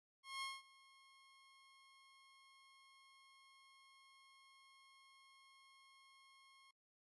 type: tone with ADSR envelope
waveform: 15% pulse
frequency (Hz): 1078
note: C#6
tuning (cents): -49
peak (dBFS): -36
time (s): 0.23-6.71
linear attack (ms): 190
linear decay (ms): 200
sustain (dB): -23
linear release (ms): 4
effects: noise-tail reverb RT60 0.1 s tail -23 dB re dry + resampled to 24000 Hz